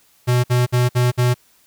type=tone bursts; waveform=square; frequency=123.47 Hz; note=B2; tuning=in tune; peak=-14 dBFS; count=5; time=0.27-1.344 s; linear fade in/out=20 ms; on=170 ms; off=56 ms; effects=white hiss -56 dBFS RMS until 1.66 s